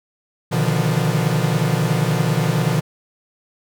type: tone cluster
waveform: 45% pulse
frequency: 122.3 / 145.9 / 156.5 / 173.6 Hz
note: B2 / D3 / D#3 / F3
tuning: -16 / -11 / +10 / -10 cents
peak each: -22 dBFS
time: 0.51-2.81 s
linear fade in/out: 20 ms
effects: none